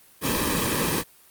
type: noise with comb filter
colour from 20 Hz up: pink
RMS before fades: -24 dBFS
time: 0.21-1.04 s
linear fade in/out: 50 ms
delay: 1.4 ms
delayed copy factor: -0.8
effects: white hiss -54 dBFS RMS until 1.3 s + Opus 32 kbps